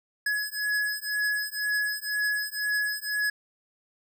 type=beating tone pair; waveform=square; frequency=1687 / 1689 Hz; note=G#6 / G#6; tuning=+27 / +29 cents; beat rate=2 Hz; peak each=-30 dBFS; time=0.26-3.3 s; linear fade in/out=5 ms; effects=none